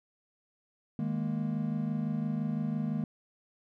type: chord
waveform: triangle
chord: D# suspended fourth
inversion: none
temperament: just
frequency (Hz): 155.56 / 207.4 / 233.3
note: D#3 / G#3 / A#3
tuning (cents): 0 / -2 / +2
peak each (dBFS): -32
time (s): 0.99-3.04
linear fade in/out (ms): 2
effects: none